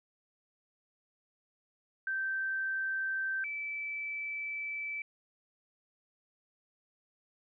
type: tone pair in turn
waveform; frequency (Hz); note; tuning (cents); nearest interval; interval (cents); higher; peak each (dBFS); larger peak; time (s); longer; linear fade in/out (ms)
sine; 1557 / 2314; G6 / D7; -12 / -26; perfect fifth; 686; second; -31 / -35; first; 2.07-3.44 / 3.44-5.02; second; 2
effects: none